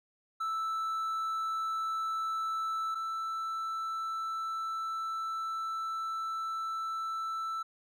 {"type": "tone pair in turn", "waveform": "triangle", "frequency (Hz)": [1318.5, 1324.5], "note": ["E6", "E6"], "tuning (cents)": [0, 8], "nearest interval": "unison", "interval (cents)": 8, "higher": "second", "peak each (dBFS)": [-29, -31], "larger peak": "first", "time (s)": [[0.4, 2.95], [2.95, 7.63]], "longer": "second", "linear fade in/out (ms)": 10, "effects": []}